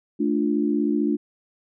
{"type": "chord", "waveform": "sine", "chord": "D minor", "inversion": "second", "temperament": "equal", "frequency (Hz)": [220, 293.7, 349.2], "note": ["A3", "D4", "F4"], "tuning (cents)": [0, 0, 0], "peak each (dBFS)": [-24, -22, -26], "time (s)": [0.19, 1.17], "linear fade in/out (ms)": 20, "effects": []}